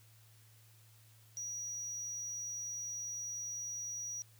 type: tone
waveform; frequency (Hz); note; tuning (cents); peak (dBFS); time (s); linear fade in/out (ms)
triangle; 5790; F#8; -38; -38; 1.37-4.22; 0
effects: added 110 Hz sine -61 dBFS peak until 4.39 s + white hiss -66 dBFS RMS until 4.39 s